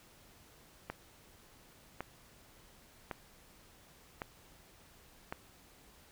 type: click train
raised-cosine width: 0.5 ms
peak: -23 dBFS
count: 5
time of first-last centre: 0.9-5.325 s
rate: 0.904 Hz
effects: pink hiss -61 dBFS RMS until 6.11 s